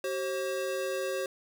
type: tone pair together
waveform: square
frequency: 381.6 / 536 Hz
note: G4 / C5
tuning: -47 / +42 cents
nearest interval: tritone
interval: 589 cents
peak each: -35 / -33 dBFS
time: 0.04-1.26 s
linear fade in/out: 2 ms
effects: none